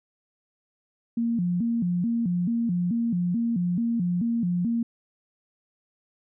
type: tone with vibrato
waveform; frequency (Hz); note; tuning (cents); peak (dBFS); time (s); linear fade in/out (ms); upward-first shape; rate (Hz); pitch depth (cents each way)
sine; 202.6; G#3; -43; -22; 1.17-4.83; 5; square; 2.3; 240
effects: none